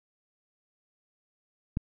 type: click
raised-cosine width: 5 ms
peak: -16 dBFS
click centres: 1.771 s
effects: none